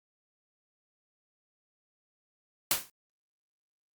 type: noise with exponential decay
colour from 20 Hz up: white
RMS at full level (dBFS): -22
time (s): 2.71-2.9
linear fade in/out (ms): 2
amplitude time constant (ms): 40
effects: Opus 48 kbps